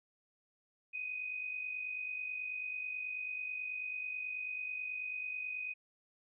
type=tone with amplitude modulation; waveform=sine; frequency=2500 Hz; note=D#7; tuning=8 cents sharp; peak=-35 dBFS; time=0.93-5.74 s; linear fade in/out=20 ms; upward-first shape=sine; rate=49.2 Hz; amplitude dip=55%; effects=none